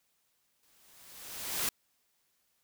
white noise with exponential growth, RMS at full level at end -30 dBFS, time 0.63-1.69 s, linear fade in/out 2 ms, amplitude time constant 230 ms, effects white hiss -75 dBFS RMS until 2.63 s

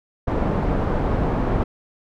pink low-pass noise, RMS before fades -21 dBFS, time 0.27-1.64 s, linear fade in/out 10 ms, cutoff 880 Hz, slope 12 dB/octave, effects none

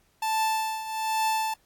45% pulse tone with tremolo, 880 Hz, A5, in tune, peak -22 dBFS, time 0.22-1.54 s, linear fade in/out 5 ms, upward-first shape triangle, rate 1.2 Hz, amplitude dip 75%, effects pink hiss -66 dBFS RMS until 1.65 s + AAC 64 kbps

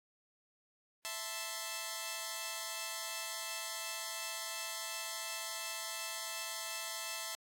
5% pulse chord, A minor, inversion second, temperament equal, 659.3 / 880 / 1046.5 Hz, E5 / A5 / C6, 0 / 0 / 0 cents, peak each -32 dBFS, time 1.05-7.35 s, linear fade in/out 0 ms, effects AAC 64 kbps

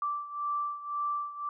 sine beating tone pair, 1169 / 1170.9 Hz, D6 / D6, -8 / -6 cents, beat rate 1.9 Hz, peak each -32 / -36 dBFS, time 0.02-1.49 s, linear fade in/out 2 ms, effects none

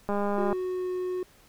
click train, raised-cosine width 1 ms, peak -16 dBFS, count 90, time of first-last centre 0.09-0.528 s, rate 203 Hz
triangle tone with pitch glide, 370 to 365.1 Hz, F#4 to F#4, 0 to -23 cents, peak -26 dBFS, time 0.38-1.23 s, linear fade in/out 2 ms, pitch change -23 cents, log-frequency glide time 0.48-0.9 s
effects pink hiss -58 dBFS RMS until 1.48 s

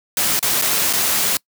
white noise with dropouts, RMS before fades -18 dBFS, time 0.17-1.37 s, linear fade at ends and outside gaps 2 ms, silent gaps 0.393-0.427 / 0.616-0.621 / 0.929-0.934 s, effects noise-tail reverb RT60 0.1 s tail -25 dB re dry + high-pass 100 Hz 12 dB/octave

